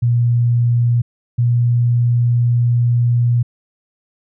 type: tone pair in turn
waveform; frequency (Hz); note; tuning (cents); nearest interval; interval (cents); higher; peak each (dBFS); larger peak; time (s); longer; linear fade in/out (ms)
sine; 119.5 / 120.05; A#2 / B2; +43 / -49; unison; 8; second; -11; neither; 0.02-1.02 / 1.38-3.43; second; 10
effects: none